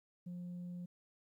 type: tone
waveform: sine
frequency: 176.9 Hz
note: F3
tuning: 23 cents sharp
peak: -40 dBFS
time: 0.26-0.86 s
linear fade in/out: 10 ms
effects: tanh soft clip ceiling -41 dBFS + 13-bit